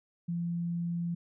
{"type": "tone", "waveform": "sine", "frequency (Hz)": 171.2, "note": "F3", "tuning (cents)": -34, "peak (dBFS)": -30, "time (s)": [0.28, 1.15], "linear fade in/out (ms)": 10, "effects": []}